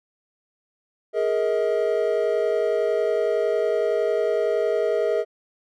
triangle chord, Ab suspended second, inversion none, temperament equal with one note detuned, 415.3 / 466.2 / 636.8 Hz, Ab4 / Bb4 / Eb5, 0 / 0 / +40 cents, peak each -22 dBFS, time 1.13-5.25 s, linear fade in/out 50 ms, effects none

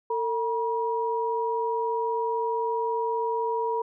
sine tone pair together, 451.9 / 958.5 Hz, A4 / A#5, +46 / +48 cents, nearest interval octave + minor second, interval 1302 cents, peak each -27 dBFS, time 0.1-3.82 s, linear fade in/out 5 ms, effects none

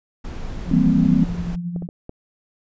brown noise, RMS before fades -29 dBFS, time 0.24-1.56 s, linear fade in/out 10 ms
sine tone with tremolo, 173.7 Hz, F3, 9 cents flat, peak -22 dBFS, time 0.65-1.88 s, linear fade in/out 50 ms, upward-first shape sine, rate 11 Hz, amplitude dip 50%
sine chord, C dominant seventh, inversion first, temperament equal, 164.81 / 196 / 233.1 / 261.6 Hz, E3 / G3 / Bb3 / C4, 0 / 0 / 0 / 0 cents, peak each -19 dBFS, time 0.71-1.24 s, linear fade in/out 5 ms
clicks, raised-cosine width 2 ms, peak -20 dBFS, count 4, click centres 1.762 / 1.823 / 1.889 / 2.094 s
effects resampled to 16000 Hz

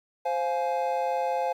triangle chord, F minor, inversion second, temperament equal with one note detuned, 523.3 / 698.5 / 841.2 Hz, C5 / F5 / Ab5, 0 / 0 / +22 cents, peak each -27 / -28 / -27 dBFS, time 0.25-1.53 s, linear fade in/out 10 ms, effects 10-bit

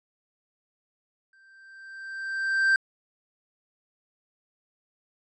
triangle tone with exponential growth, 1568 Hz, G6, in tune, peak -15 dBFS, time 1.33-2.76 s, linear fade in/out 2 ms, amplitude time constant 310 ms, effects resampled to 22050 Hz

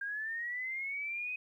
sine linear sweep, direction up, 1599 to 2527 Hz, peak -35 dBFS, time 0.01-1.36 s, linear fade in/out 5 ms, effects 12-bit

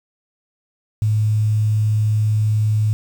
sine tone with quantisation, 107.3 Hz, A2, 43 cents flat, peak -14 dBFS, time 1.02-2.93 s, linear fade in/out 0 ms, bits 7, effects none

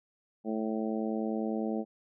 harmonic tone, 110 Hz, A2, in tune, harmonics 2 / 3 / 4 / 5 / 6 / 7, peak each -32 / -36 / -38 / -40 / -42 / -43 dBFS, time 0.44-1.85 s, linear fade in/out 50 ms, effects none

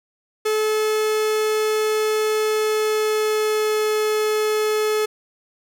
45% pulse tone with pitch glide, 431.3 to 428.8 Hz, A4 to A4, -35 to -45 cents, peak -18 dBFS, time 0.45-5.06 s, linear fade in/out 10 ms, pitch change -10 cents, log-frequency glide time 2.46-3.93 s, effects none

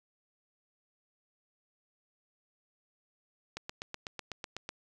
click train, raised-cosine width 0.2 ms, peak -21 dBFS, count 10, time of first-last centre 3.57-4.691 s, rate 8.03 Hz, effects none

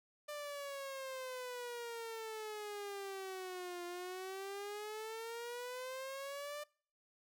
sawtooth exponential two-way sweep, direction down then up, 596 to 349.1 to 596 Hz, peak -39 dBFS, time 0.28-6.64 s, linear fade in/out 10 ms, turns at 3.85 s, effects noise-tail reverb RT60 0.5 s tail -25 dB re dry

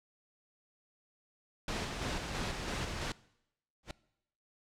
pink noise with tremolo, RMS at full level -36 dBFS, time 1.68-3.12 s, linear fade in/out 2 ms, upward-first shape square, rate 3 Hz, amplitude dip 30%
pink noise with exponential growth, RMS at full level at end -37 dBFS, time 3.83-3.91 s, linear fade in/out 2 ms, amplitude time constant 17 ms
effects noise-tail reverb RT60 0.8 s tail -21 dB re dry + low-pass 6000 Hz 12 dB/octave

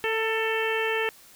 harmonic tone with a mistuned harmonic, 444 Hz, A4, 16 cents sharp, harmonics 1 / 2 / 3 / 4 / 5 / 6 / 7, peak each -27 / -33 / -36 / -30 / -34 / -32 / -37 dBFS, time 0.04-1.09 s, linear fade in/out 0 ms, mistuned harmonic 2, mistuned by +16 cents, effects white hiss -52 dBFS RMS until 1.35 s

